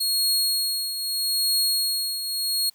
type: tone with tremolo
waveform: sawtooth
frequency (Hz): 4300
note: C8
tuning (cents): +47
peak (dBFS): -16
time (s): 0-2.7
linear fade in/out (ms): 10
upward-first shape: triangle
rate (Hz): 0.79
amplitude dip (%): 65
effects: white hiss -61 dBFS RMS until 2.74 s

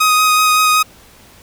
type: tone with vibrato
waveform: sawtooth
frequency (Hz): 1252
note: D#6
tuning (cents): +10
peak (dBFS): -6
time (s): 0-0.83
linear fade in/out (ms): 10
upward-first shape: sine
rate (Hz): 5.3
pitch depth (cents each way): 12
effects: pink hiss -44 dBFS RMS until 1.42 s

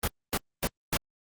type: noise bursts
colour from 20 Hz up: pink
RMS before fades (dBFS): -27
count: 4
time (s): 0.03-0.972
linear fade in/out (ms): 5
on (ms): 48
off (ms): 250
effects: Opus 32 kbps

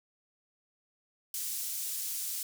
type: high-pass noise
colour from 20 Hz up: pink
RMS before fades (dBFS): -36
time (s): 1.34-2.43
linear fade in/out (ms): 2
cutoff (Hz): 7300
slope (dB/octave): 12
effects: none

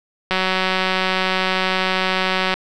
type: click train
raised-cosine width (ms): 0.3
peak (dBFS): -3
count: 418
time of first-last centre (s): 0.31-2.54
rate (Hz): 187
effects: none

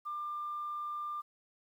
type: tone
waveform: sine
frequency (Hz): 1194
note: D6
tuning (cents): +28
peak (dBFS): -35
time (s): 0.05-1.22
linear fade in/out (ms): 20
effects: tanh soft clip ceiling -31 dBFS + 11-bit

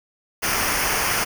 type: noise with comb filter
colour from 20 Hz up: pink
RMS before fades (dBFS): -22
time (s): 0.42-1.25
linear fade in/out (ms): 20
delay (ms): 0.26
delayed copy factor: -0.7
effects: none

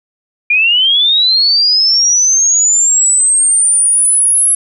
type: linear sweep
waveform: sine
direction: up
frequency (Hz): 2386 to 10940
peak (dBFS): -7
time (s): 0.5-4.55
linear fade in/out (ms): 5
effects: none

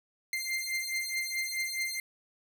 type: beating tone pair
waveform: sawtooth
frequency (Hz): 2093 / 2097.7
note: C7 / C7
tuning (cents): 0 / +4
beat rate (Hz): 4.7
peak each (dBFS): -31 / -31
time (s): 0.33-2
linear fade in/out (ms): 2
effects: none

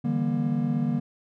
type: chord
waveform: triangle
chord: E half-diminished seventh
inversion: third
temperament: just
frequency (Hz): 148.33 / 164.81 / 197.78 / 237.3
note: D3 / E3 / G3 / Bb3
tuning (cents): +18 / 0 / +16 / +31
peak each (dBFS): -26 / -30 / -29 / -24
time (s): 0.04-1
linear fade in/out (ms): 10
effects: none

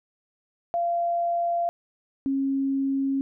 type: tone pair in turn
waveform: sine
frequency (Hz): 688 / 272.1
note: F5 / C#4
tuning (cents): -26 / -32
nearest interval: octave + major third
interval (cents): 1606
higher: first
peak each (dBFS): -22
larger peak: neither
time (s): 0.74-1.69 / 2.26-3.21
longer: neither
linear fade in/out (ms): 0
effects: none

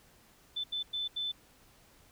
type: tone bursts at uneven times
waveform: sine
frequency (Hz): 3520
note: A7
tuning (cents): 0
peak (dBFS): -32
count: 4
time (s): 0.56-0.64 / 0.72-0.83 / 0.93-1.08 / 1.16-1.32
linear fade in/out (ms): 10
effects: pink hiss -62 dBFS RMS until 2.11 s

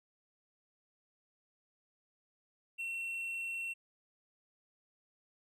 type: tone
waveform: triangle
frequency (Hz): 2715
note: F7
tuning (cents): -50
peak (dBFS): -35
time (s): 2.78-3.74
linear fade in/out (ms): 20
effects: none

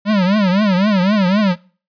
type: tone with vibrato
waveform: square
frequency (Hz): 196.3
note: G3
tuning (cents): +3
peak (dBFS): -12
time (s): 0.05-1.56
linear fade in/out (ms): 50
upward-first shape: triangle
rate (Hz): 3.9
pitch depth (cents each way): 200
effects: noise-tail reverb RT60 0.4 s tail -23 dB re dry + resampled to 11025 Hz

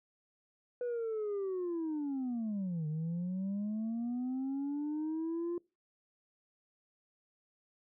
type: linear two-way sweep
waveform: sine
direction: down then up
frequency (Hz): 493.9 to 150.9 to 349.7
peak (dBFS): -31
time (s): 0.81-5.58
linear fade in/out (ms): 2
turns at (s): 2.87
effects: noise-tail reverb RT60 0.3 s tail -26 dB re dry + tanh soft clip ceiling -32 dBFS

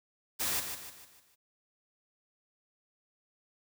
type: noise with echo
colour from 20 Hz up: white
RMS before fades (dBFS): -32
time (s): 0.39-0.61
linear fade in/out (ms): 20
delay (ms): 150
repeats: 5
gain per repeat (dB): -7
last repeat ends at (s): 1.36
effects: none

